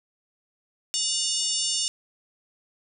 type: harmonic tone with a mistuned harmonic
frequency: 902 Hz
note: A5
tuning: 43 cents sharp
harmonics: 3 / 4 / 5 / 6 / 7 / 8 / 9 / 10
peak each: -32 / -33 / -34 / -29 / -33 / -30 / -37 / -35 dBFS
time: 0.94-1.88 s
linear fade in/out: 0 ms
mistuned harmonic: 3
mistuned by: +110 cents
effects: none